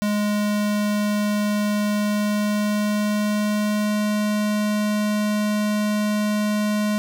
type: tone with pitch glide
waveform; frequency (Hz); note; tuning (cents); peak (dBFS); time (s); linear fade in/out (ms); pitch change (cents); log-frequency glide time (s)
square; 208.1 to 210; G#3 to G#3; +4 to +19; -20; 0.02-6.98; 0; +15; 1.92-3.9
effects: none